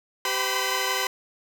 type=tone cluster; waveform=10% pulse; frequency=388.1 / 509 / 986 / 1024 Hz; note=G4 / C5 / B5 / C6; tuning=-17 / -48 / -3 / -38 cents; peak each=-21 dBFS; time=0.25-1.07 s; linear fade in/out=2 ms; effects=none